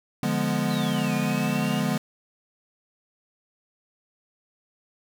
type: chord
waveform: square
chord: D diminished seventh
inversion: none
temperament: equal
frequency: 146.83 / 174.61 / 207.7 / 246.9 Hz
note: D3 / F3 / Ab3 / Cb4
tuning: 0 / 0 / 0 / 0 cents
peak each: -30 / -30 / -28 / -29 dBFS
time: 0.23-1.98 s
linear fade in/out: 2 ms
type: exponential two-way sweep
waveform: triangle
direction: down then up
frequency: 4130 to 2417 to 2859 Hz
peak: -35 dBFS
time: 0.7-1.8 s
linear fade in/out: 5 ms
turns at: 1.14 s
effects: none